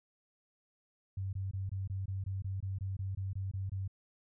sine tone bursts, 96.3 Hz, G2, 30 cents flat, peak -34 dBFS, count 15, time 1.17-3.878 s, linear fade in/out 5 ms, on 160 ms, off 22 ms, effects none

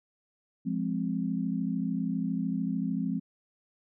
sine chord, F minor, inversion none, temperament equal, 174.61 / 207.7 / 261.6 Hz, F3 / Ab3 / C4, 0 / 0 / 0 cents, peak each -32 dBFS, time 0.65-3.2 s, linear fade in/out 20 ms, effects none

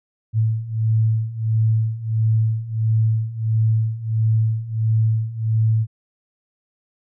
sine beating tone pair, 110 / 111.5 Hz, A2 / A2, 0 / +23 cents, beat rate 1.5 Hz, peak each -21 / -18 dBFS, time 0.33-5.87 s, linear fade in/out 50 ms, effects none

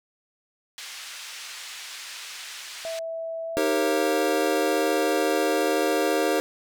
pink band-pass noise, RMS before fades -39 dBFS, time 0.78-2.99 s, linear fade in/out 0 ms, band 2000 to 7500 Hz, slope 12 dB/octave
sine tone with pitch glide, 656 to 699 Hz, E5 to F5, -9 to +1 cents, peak -29 dBFS, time 2.85-6.39 s, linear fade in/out 0 ms, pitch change +110 cents, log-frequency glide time 3.44-4.14 s
square chord, Eb dominant seventh, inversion none, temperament equal with one note detuned, 311.1 / 392 / 466.2 / 544.8 Hz, Eb4 / G4 / Bb4 / Db5, 0 / 0 / 0 / -30 cents, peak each -28 dBFS, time 3.57-6.4 s, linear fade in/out 0 ms
effects none

